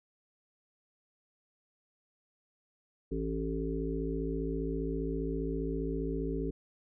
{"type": "harmonic tone", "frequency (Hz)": 55, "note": "A1", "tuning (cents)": 0, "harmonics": [1, 3, 5, 7, 8], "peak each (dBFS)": [-36, -39, -37, -38, -39], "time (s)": [3.11, 6.51], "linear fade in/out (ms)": 10, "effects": []}